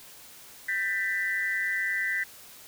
sine tone cluster, 1574 / 1791 / 1980 Hz, G6 / A6 / B6, +7 / +30 / +4 cents, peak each -33 / -32 / -28 dBFS, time 0.68-2.24 s, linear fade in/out 10 ms, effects white hiss -49 dBFS RMS until 2.67 s

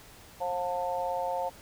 harmonic tone, 178.2 Hz, F3, 35 cents sharp, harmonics 3 / 4 / 5, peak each -33 / -33 / -33 dBFS, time 0.4-1.5 s, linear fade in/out 20 ms, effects pink hiss -52 dBFS RMS until 1.61 s

